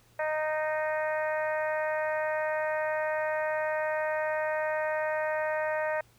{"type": "harmonic tone", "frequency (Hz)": 309.2, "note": "D#4", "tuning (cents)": -11, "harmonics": [2, 3, 4, 5, 6, 7, 8], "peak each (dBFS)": [-29, -35, -42, -38, -36, -46, -47], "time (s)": [0.19, 6.01], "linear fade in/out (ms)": 5, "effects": ["added 117 Hz sine -62 dBFS peak until 6.18 s", "pink hiss -63 dBFS RMS until 6.18 s"]}